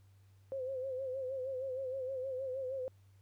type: tone with vibrato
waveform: sine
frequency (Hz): 523.3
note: C5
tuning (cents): 0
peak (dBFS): -36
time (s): 0.52-2.88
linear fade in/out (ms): 0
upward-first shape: sine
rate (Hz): 6.4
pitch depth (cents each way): 66
effects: added 97 Hz sine -60 dBFS peak until 3.21 s + pink hiss -75 dBFS RMS until 3.21 s